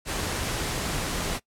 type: noise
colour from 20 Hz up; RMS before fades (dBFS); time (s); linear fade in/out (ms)
pink; -29; 0.05-1.4; 50
effects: noise-tail reverb RT60 0.1 s tail -21 dB re dry + low-pass 11000 Hz 12 dB/octave